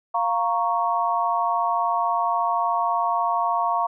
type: chord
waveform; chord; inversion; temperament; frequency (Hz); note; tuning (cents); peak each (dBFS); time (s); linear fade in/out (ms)
sine; Bb minor; second; equal; 698.5 / 932.3 / 1108.7; F5 / Bb5 / Db6; 0 / 0 / 0; -24; 0.14-3.87; 10
effects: none